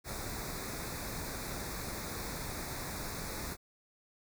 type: band-stop noise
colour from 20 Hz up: pink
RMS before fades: -40 dBFS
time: 0.04-3.57 s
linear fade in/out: 50 ms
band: 2500 to 3600 Hz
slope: 96 dB/octave
effects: none